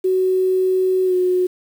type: tone with pitch glide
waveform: sine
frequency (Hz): 373.3 to 364.6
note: F#4 to F#4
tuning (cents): +15 to -25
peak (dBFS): -14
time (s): 0.04-1.47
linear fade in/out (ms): 10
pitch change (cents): -40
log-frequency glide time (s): 1.05-1.14
effects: 7-bit